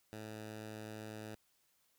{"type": "tone", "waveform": "10% pulse", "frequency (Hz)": 108.1, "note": "A2", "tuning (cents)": -30, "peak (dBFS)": -37, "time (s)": [0.13, 1.35], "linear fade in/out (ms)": 0, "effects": ["white hiss -75 dBFS RMS until 1.98 s"]}